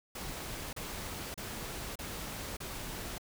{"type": "noise bursts", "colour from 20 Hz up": "pink", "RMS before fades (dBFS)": -41, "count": 5, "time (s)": [0.15, 3.182], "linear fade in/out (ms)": 5, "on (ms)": 580, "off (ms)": 33, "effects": []}